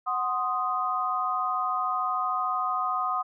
sine chord, C diminished, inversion second, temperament equal, 740 / 1046.5 / 1244.5 Hz, Gb5 / C6 / Eb6, 0 / 0 / 0 cents, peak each -31 / -31 / -27 dBFS, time 0.06-3.23 s, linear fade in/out 20 ms, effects none

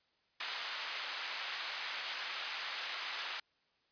white band-pass noise, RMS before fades -41 dBFS, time 0.4-3.4 s, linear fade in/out 5 ms, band 990 to 3700 Hz, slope 12 dB/octave, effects white hiss -75 dBFS RMS until 3.91 s + resampled to 11025 Hz

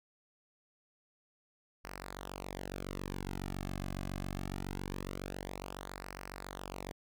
sawtooth tone with flanger, 47.23 Hz, F#1, 36 cents sharp, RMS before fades -42 dBFS, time 1.84-6.92 s, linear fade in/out 10 ms, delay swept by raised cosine 0.28 to 2.18 ms, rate 0.23 Hz, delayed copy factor -0.8, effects none

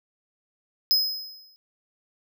square tone with exponential decay, 5080 Hz, D#8, 35 cents sharp, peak -16 dBFS, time 0.91-1.56 s, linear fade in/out 0 ms, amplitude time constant 140 ms, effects none

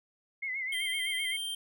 sine tone with vibrato, 2093 Hz, C7, in tune, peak -32 dBFS, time 0.42-1.37 s, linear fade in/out 10 ms, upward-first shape sine, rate 7.8 Hz, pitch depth 79 cents each way
square tone, 3160 Hz, G7, 13 cents sharp, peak -34 dBFS, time 0.72-1.55 s, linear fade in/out 5 ms
effects none

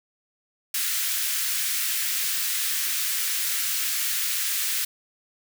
white high-pass noise, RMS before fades -26 dBFS, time 0.74-4.85 s, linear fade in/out 5 ms, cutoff 1500 Hz, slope 24 dB/octave, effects none

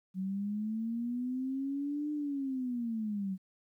sine linear two-way sweep, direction up then down, 185 to 300.6 to 185 Hz, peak -32 dBFS, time 0.14-3.38 s, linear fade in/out 50 ms, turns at 2.12 s, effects 12-bit

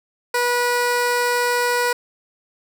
15% pulse tone, 486.7 Hz, B4, 25 cents flat, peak -11 dBFS, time 0.34-1.93 s, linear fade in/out 5 ms, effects none

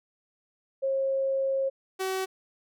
sine / sawtooth tone pair in turn, 539 / 379 Hz, C#5 / F#4, -49 / +42 cents, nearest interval tritone, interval 609 cents, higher first, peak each -24 dBFS, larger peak neither, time 0.82-1.7 / 1.99-2.26 s, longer first, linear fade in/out 20 ms, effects none

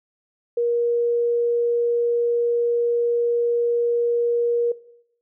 sine tone, 473.9 Hz, A#4, 28 cents sharp, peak -18 dBFS, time 0.57-4.72 s, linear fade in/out 5 ms, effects noise-tail reverb RT60 0.7 s tail -18 dB re dry

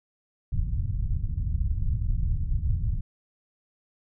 pink low-pass noise, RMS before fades -26 dBFS, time 0.52-3.01 s, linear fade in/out 5 ms, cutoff 120 Hz, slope 24 dB/octave, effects none

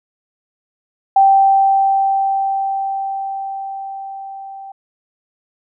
sine tone with level ramp, 781 Hz, G5, 7 cents flat, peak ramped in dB -6 to -30 dBFS, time 1.16-4.72 s, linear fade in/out 5 ms, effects none

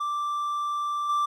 triangle tone with level steps, 1174.7 Hz, D6, in tune, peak -24 / -20 dBFS, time 0-1.26 s, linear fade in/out 10 ms, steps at 1.09 s, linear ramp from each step 5 ms, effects none

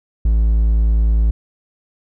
triangle tone, 55 Hz, A1, in tune, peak -9 dBFS, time 0.25-1.31 s, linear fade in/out 5 ms, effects none

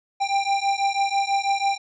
square beating tone pair, 789 / 795.1 Hz, G5 / G5, +11 / +24 cents, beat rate 6.1 Hz, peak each -24 dBFS, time 0.2-1.78 s, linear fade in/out 20 ms, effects resampled to 16000 Hz

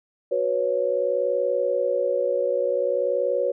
sine chord, F# suspended fourth, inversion none, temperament equal, 370 / 493.9 / 554.4 Hz, F#4 / B4 / C#5, 0 / 0 / 0 cents, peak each -29 / -24 / -23 dBFS, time 0.31-3.52 s, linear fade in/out 10 ms, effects none

